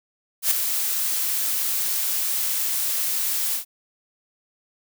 blue noise with ADSR envelope, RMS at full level -17 dBFS, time 0.42-3.65 s, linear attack 91 ms, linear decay 4 ms, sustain -7 dB, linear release 110 ms, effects none

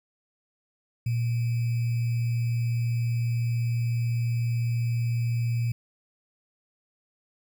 sine tone with sample-and-hold, 117.9 Hz, A#2, 20 cents sharp, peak -23 dBFS, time 1.06-5.72 s, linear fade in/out 5 ms, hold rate 2450 Hz, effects none

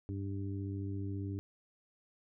harmonic tone, 98.4 Hz, G2, 7 cents sharp, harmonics 1 / 2 / 3 / 4, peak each -37 / -47 / -42 / -49 dBFS, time 0.09-1.39 s, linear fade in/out 0 ms, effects none

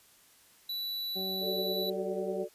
square tone, 3951 Hz, B7, in tune, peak -34 dBFS, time 0.69-1.9 s, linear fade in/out 5 ms
harmonic tone, 190 Hz, F#3, 46 cents sharp, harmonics 1 / 2 / 3 / 4, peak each -40 / -39 / -46 / -46 dBFS, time 1.15-2.45 s, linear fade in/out 20 ms
sine chord, D major, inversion first, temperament equal, 370 / 440 / 587.3 Hz, F#4 / A4 / D5, 0 / 0 / 0 cents, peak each -37 dBFS, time 1.4-2.49 s, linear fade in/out 50 ms
effects white hiss -61 dBFS RMS until 2.54 s + resampled to 32000 Hz

